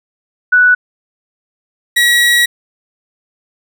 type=tone pair in turn; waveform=sine / 30% pulse; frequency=1480 / 1916.6 Hz; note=F#6 / A#6; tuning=0 / +48 cents; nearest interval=major third; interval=448 cents; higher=second; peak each=-5 dBFS; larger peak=neither; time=0.52-0.75 / 1.96-2.46 s; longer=second; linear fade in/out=10 ms; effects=none